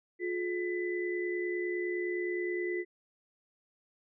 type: tone cluster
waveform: sine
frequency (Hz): 355.4 / 425.1 / 2000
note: F4 / G#4 / B6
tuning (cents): +30 / +40 / +21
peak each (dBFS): -32 / -40 / -38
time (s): 0.19-2.85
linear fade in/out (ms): 50
effects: none